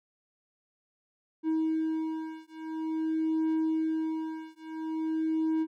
triangle beating tone pair, 318.1 / 318.58 Hz, D#4 / D#4, +38 / +41 cents, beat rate 0.48 Hz, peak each -29 dBFS, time 1.43-5.67 s, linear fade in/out 50 ms, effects none

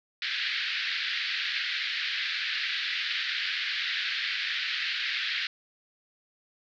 pink band-pass noise, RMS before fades -31 dBFS, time 0.22-5.47 s, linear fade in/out 2 ms, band 1600 to 4500 Hz, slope 48 dB/octave, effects none

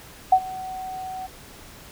sine tone with ADSR envelope, 750 Hz, F#5, 23 cents sharp, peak -9 dBFS, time 0.32-1.27 s, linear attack 6 ms, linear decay 67 ms, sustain -21 dB, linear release 14 ms, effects pink hiss -45 dBFS RMS until 1.91 s

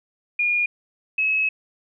sine tone pair in turn, 2430 / 2574 Hz, D#7 / E7, -42 / -42 cents, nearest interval minor second, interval 100 cents, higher second, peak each -18 dBFS, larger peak neither, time 0.39-0.66 / 1.18-1.49 s, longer second, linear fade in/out 5 ms, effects none

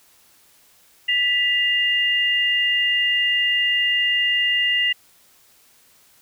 sine tone pair together, 1970 / 2815 Hz, B6 / F7, -5 / +13 cents, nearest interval tritone, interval 618 cents, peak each -20 / -19 dBFS, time 1.08-4.93 s, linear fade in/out 10 ms, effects white hiss -55 dBFS RMS until 6.21 s

